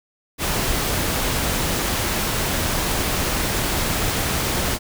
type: noise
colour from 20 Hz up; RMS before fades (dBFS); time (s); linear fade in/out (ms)
pink; -22; 0.38-4.79; 50
effects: none